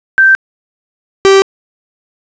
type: tone pair in turn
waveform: sine / 45% pulse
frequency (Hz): 1561 / 389.4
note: G6 / G4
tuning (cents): -8 / -12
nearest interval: 2 octaves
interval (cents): 2404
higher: first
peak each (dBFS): -3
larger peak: neither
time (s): 0.18-0.35 / 1.25-1.42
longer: neither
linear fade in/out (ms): 0
effects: resampled to 16000 Hz + 7-bit